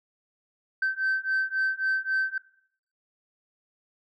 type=beating tone pair; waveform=sine; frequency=1545 / 1548.7 Hz; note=G6 / G6; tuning=-26 / -21 cents; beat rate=3.7 Hz; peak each=-26 dBFS; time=0.82-2.38 s; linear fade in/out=5 ms; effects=noise-tail reverb RT60 0.6 s tail -19 dB re dry + tanh soft clip ceiling -20 dBFS